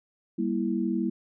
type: chord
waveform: sine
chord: E diminished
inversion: first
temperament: just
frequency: 197.78 / 237.3 / 329.6 Hz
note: G3 / Bb3 / E4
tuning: +16 / +31 / 0 cents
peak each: -29 dBFS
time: 0.38-1.1 s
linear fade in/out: 10 ms
effects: none